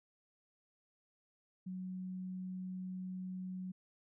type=tone; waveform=sine; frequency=185 Hz; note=F#3; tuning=in tune; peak=-40 dBFS; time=1.66-3.72 s; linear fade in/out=10 ms; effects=none